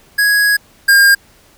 square tone pair in turn, 1663 / 1611 Hz, G#6 / G6, +2 / +47 cents, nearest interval minor second, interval 55 cents, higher first, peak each -10 / -6 dBFS, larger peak second, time 0.18-0.57 / 0.88-1.15 s, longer first, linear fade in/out 10 ms, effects pink hiss -48 dBFS RMS until 1.57 s

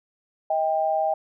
sine tone pair together, 634 / 791.9 Hz, D#5 / G5, +32 / +17 cents, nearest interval major third, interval 385 cents, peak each -23 dBFS, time 0.5-1.14 s, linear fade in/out 5 ms, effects none

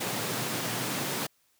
pink high-pass noise, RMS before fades -32 dBFS, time 0-1.27 s, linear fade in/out 10 ms, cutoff 110 Hz, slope 96 dB/octave, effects white hiss -69 dBFS RMS until 1.59 s

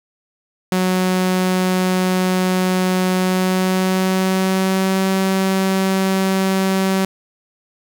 sawtooth tone with pitch glide, 184.6 to 191 Hz, F#3 to G3, -4 to -45 cents, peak -11 dBFS, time 0.72-7.05 s, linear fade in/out 2 ms, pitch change +59 cents, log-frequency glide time 3.15-5.09 s, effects 7-bit

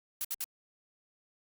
blue noise bursts, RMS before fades -34 dBFS, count 3, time 0.21-0.441 s, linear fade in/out 0 ms, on 35 ms, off 63 ms, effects Opus 48 kbps

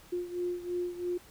sine beating tone pair, 353.4 / 356.4 Hz, F4 / F4, +21 / +35 cents, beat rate 3 Hz, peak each -33 / -37 dBFS, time 0.12-1.18 s, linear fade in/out 10 ms, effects pink hiss -56 dBFS RMS until 1.3 s

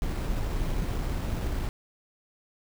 brown noise with sample-and-hold, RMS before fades -29 dBFS, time 0.02-1.69 s, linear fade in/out 0 ms, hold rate 6300 Hz, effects none

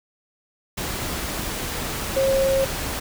sine tone in noise, 538 Hz, C5, 48 cents sharp, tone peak -17 dBFS, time 2.16-2.65 s, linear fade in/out 10 ms, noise pink, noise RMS -28 dBFS, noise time 0.77-3 s, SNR +8 dB, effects none

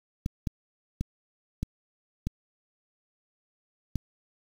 clicks, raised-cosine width 5 ms, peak -16 dBFS, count 6, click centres 0.261 / 0.472 / 1.01 / 1.63 / 2.27 / 3.957 s, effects 7-bit

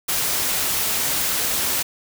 white noise, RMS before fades -22 dBFS, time 0.08-1.83 s, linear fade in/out 10 ms, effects none

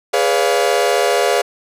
40% pulse chord, C# dominant seventh, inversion second, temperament equal with one note detuned, 415.3 / 493.9 / 569 / 698.5 Hz, G#4 / B4 / C#5 / E#5, 0 / 0 / +45 / 0 cents, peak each -18 dBFS, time 0.13-1.42 s, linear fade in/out 10 ms, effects low-pass 12000 Hz 12 dB/octave

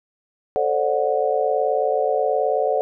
sine chord, D dominant seventh, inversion second, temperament just, 440.5 / 528.6 / 587.3 / 734.2 Hz, A4 / C5 / D5 / F#5, +2 / +18 / 0 / -14 cents, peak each -23 dBFS, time 0.56-2.81 s, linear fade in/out 0 ms, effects none

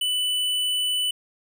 sine tone with tanh clipping, 2984 Hz, F#7, 14 cents sharp, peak -23 dBFS, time 0.01-1.11 s, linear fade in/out 5 ms, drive 16 dB, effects none

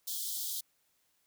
white high-pass noise, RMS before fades -37 dBFS, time 0.07-0.61 s, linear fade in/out 10 ms, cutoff 3200 Hz, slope 96 dB/octave, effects white hiss -74 dBFS RMS until 1.26 s

